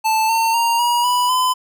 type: tone with pitch steps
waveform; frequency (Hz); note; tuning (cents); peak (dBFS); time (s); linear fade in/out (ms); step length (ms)
square; 880 / 905.3 / 931.3 / 958 / 985.5 / 1013.8; A5 / A5 / A#5 / A#5 / B5 / B5; 0 / +49 / -2 / +47 / -4 / +45; -15; 0.04-1.54; 20; 250
effects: none